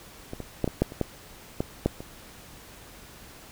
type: clicks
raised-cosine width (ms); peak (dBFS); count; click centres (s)
2; -21 / -21 / -10 / -14 / -7 / -26 / -11 / -12 / -8 / -23; 10; 0.334 / 0.403 / 0.643 / 0.677 / 0.82 / 0.921 / 1.013 / 1.605 / 1.86 / 2.005
effects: pink hiss -48 dBFS RMS until 3.51 s